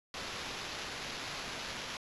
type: noise with sample-and-hold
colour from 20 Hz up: blue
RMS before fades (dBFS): -41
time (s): 0.14-1.97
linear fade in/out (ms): 2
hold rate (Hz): 8820
effects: resampled to 24000 Hz